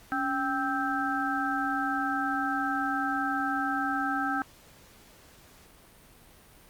harmonic tone with a mistuned harmonic, 261.6 Hz, C4, in tune, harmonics 1 / 3 / 5 / 6, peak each -32 / -32 / -32 / -32 dBFS, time 0.12-4.42 s, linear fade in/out 0 ms, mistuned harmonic 1, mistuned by +110 cents, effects pink hiss -55 dBFS RMS until 6.69 s + Opus 48 kbps

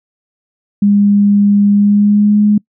sine tone with pitch glide, 203.2 to 208.6 Hz, G#3 to G#3, -38 to +8 cents, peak -6 dBFS, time 0.82-2.58 s, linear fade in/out 5 ms, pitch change +46 cents, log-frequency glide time 1.71-2.4 s, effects noise-tail reverb RT60 0.1 s tail -25 dB re dry

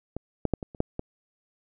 clicks, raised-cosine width 2 ms, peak -19 / -11 / -10 / -21 / -30 / -10 / -17 dBFS, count 7, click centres 0.166 / 0.453 / 0.537 / 0.628 / 0.748 / 0.804 / 0.994 s, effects none

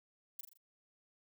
violet noise with echo, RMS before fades -42 dBFS, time 0.39-0.41 s, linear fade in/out 5 ms, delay 41 ms, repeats 4, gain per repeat -6 dB, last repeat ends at 0.574 s, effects none

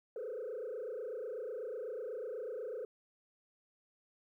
sine tone with frequency modulation, 469.2 Hz, A#4, 11 cents sharp, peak -37 dBFS, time 0.16-2.85 s, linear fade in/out 2 ms, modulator 28.1 Hz, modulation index 2, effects tanh soft clip ceiling -36 dBFS + 13-bit

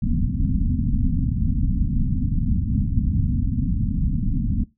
pink low-pass noise, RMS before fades -21 dBFS, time 0.02-4.64 s, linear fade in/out 5 ms, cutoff 270 Hz, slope 96 dB/octave, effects noise-tail reverb RT60 0.2 s tail -17 dB re dry

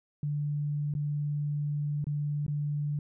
sine tone with dropouts, 146.83 Hz, D3, in tune, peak -28 dBFS, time 0.23-2.99 s, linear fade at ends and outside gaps 2 ms, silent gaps 0.939-0.95 / 2.043-2.068 / 2.465-2.48 s, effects none

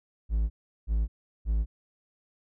triangle tone bursts, 54.4 Hz, A1, 19 cents flat, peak -21 dBFS, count 3, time 0.29-1.66 s, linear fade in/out 50 ms, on 210 ms, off 370 ms, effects none

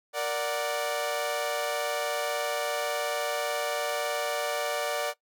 sawtooth chord, Bb augmented, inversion none, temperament equal, 466.2 / 587.3 / 740 Hz, Bb4 / D5 / F#5, 0 / 0 / 0 cents, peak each -31 / -26 / -30 dBFS, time 0.13-5.14 s, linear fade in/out 50 ms, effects noise-tail reverb RT60 0.1 s tail -18 dB re dry

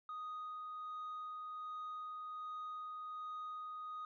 sine tone with tremolo, 1244.5 Hz, D#6, in tune, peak -40 dBFS, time 0.09-4.05 s, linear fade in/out 2 ms, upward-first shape sine, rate 1.3 Hz, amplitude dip 25%, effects tanh soft clip ceiling -41 dBFS

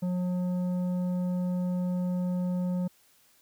sine tone with tanh clipping, 180 Hz, F#3, 47 cents flat, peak -28 dBFS, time 0.02-2.88 s, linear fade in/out 10 ms, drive 9 dB, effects white hiss -63 dBFS RMS until 3.41 s

